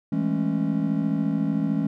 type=chord; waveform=triangle; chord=A major seventh; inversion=second; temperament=just; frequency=165 / 206.2 / 220 / 275 Hz; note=E3 / G#3 / A3 / C#4; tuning=+2 / -12 / 0 / -14 cents; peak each=-25 / -25 / -27 / -24 dBFS; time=0.12-1.87 s; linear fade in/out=5 ms; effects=none